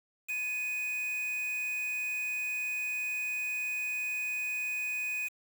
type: tone with quantisation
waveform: triangle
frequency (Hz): 2493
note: D#7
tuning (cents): +3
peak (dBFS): -30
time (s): 0.28-5.29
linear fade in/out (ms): 20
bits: 7
effects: none